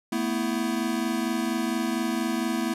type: chord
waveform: square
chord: A suspended second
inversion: none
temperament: equal with one note detuned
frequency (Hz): 222.6 / 246.9 / 329.6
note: A3 / B3 / E4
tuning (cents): +20 / 0 / 0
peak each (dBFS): -30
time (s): 0.12-2.74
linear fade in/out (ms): 5
effects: resampled to 32000 Hz